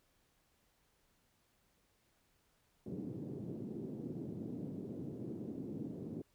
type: band-pass noise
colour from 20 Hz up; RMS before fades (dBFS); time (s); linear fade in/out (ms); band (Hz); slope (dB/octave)
white; -44; 2.86-6.22; 5; 120 to 340; 24
effects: pink hiss -75 dBFS RMS until 6.34 s